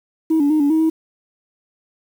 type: tone with pitch steps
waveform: sine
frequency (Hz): 319.8 / 286.6 / 308.7 / 286.1 / 317.6 / 320.4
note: D#4 / D4 / D#4 / D4 / D#4 / E4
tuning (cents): +48 / -42 / -14 / -45 / +36 / -49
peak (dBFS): -11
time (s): 0.3-0.9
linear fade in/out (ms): 10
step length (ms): 100
effects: tanh soft clip ceiling -10 dBFS + 7-bit

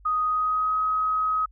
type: tone with pitch glide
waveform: sine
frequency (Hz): 1247 to 1267.3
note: D#6 to D#6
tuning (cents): +3 to +31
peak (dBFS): -21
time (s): 0.05-1.46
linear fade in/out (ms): 10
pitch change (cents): +28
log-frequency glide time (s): 0.25-0.77
effects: added 49 Hz sine -49 dBFS peak until 1.51 s

